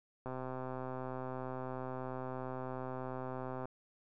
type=click train; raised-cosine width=1 ms; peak=-28 dBFS; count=439; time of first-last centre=0.26-3.655 s; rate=129 Hz; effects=none

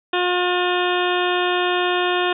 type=harmonic tone; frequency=358.1 Hz; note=F4; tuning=43 cents sharp; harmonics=1 / 2 / 3 / 4 / 5 / 7 / 8 / 9 / 10; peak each=-21 / -24 / -26 / -27 / -28 / -29 / -30 / -31 / -31 dBFS; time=0.13-2.33 s; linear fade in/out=5 ms; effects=none

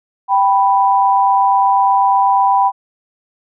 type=tone pair together; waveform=sine; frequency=784 / 987.8 Hz; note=G5 / B5; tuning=0 / 0 cents; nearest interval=major third; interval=400 cents; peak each=-12 dBFS; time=0.28-2.72 s; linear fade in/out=50 ms; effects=none

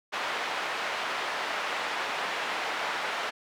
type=band-pass noise; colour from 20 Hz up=pink; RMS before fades=-32 dBFS; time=0.12-3.31 s; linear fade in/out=20 ms; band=740 to 2800 Hz; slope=12 dB/octave; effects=none

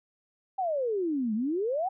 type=exponential two-way sweep; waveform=sine; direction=down then up; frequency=791 to 207 to 791 Hz; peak=-26 dBFS; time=0.58-1.89 s; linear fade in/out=10 ms; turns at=1.34 s; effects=none

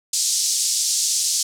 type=band-pass noise; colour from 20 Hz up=pink; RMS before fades=-21 dBFS; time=0.13-1.43 s; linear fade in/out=5 ms; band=5000 to 8700 Hz; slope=24 dB/octave; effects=none

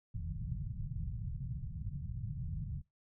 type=low-pass noise; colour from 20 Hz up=white; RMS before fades=-40 dBFS; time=0.14-2.82 s; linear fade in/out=10 ms; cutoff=160 Hz; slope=48 dB/octave; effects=noise-tail reverb RT60 0.2 s tail -23 dB re dry

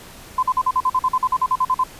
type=tone bursts; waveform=sine; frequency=1023 Hz; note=C6; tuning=39 cents flat; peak=-14 dBFS; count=16; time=0.38-1.838 s; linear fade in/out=5 ms; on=48 ms; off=46 ms; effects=pink hiss -41 dBFS RMS until 1.99 s + resampled to 32000 Hz

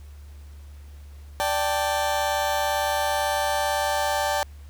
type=chord; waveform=35% pulse; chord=D suspended fourth; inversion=none; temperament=just; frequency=587.3 / 783.1 / 881 Hz; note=D5 / G5 / A5; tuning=0 / -2 / +2 cents; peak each=-25 dBFS; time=1.4-4.43 s; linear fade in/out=0 ms; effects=added 72 Hz sine -40 dBFS peak until 4.69 s + pink hiss -57 dBFS RMS until 4.69 s

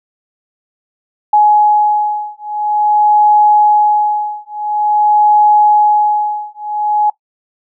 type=beating tone pair; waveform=sine; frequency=840 / 840.48 Hz; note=G#5 / G#5; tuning=+19 / +20 cents; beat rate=0.48 Hz; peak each=-11 dBFS; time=1.33-7.1 s; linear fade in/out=5 ms; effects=noise-tail reverb RT60 0.1 s tail -19 dB re dry

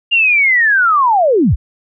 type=linear sweep; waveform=sine; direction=down; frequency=2831 to 33.02 Hz; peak=-8 dBFS; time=0.11-1.56 s; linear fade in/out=20 ms; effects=none

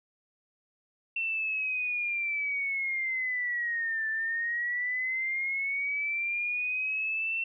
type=linear two-way sweep; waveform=sine; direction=down then up; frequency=2702 to 1760 to 2702 Hz; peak=-28 dBFS; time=1.16-7.44 s; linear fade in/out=5 ms; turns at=4.08 s; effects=none

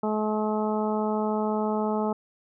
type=harmonic tone; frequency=214.1 Hz; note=A3; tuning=47 cents flat; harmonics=1 / 2 / 3 / 4 / 5 / 6; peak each=-27 / -29 / -32 / -31 / -38 / -38 dBFS; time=0.03-2.13 s; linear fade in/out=5 ms; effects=none

